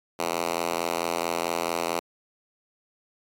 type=tone with high-pass filter; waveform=5% pulse; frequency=84.5 Hz; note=E2; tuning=43 cents sharp; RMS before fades=-28 dBFS; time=0.19-2 s; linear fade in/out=5 ms; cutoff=370 Hz; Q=0.73; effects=AAC 64 kbps